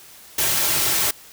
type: noise with comb filter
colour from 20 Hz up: white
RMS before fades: -20 dBFS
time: 0.38-1.11 s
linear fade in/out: 5 ms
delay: 4.1 ms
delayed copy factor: -0.5
effects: white hiss -45 dBFS RMS until 1.32 s